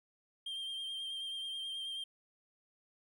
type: tone with vibrato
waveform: triangle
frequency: 3179 Hz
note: G7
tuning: 24 cents sharp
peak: -37 dBFS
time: 0.46-2.04 s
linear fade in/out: 5 ms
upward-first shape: triangle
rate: 9.3 Hz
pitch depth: 29 cents each way
effects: none